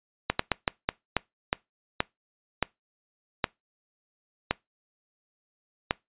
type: slowing click train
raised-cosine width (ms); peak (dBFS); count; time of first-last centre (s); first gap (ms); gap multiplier
0.3; -6; 12; 0.3-5.909; 94; 1.31
effects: noise-tail reverb RT60 0.2 s tail -24 dB re dry + resampled to 8000 Hz